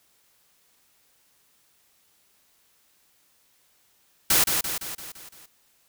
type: noise with echo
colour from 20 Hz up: white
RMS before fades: -19 dBFS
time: 4.3-4.44 s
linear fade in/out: 5 ms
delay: 170 ms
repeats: 6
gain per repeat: -5 dB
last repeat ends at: 5.46 s
effects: white hiss -64 dBFS RMS until 5.88 s